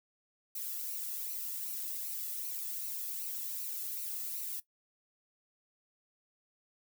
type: noise with flanger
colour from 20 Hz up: violet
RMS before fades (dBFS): -39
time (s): 0.55-4.6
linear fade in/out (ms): 5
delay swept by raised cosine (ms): 0.58 to 1.34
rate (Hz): 2.6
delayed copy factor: -0.55
effects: noise-tail reverb RT60 0.1 s tail -17 dB re dry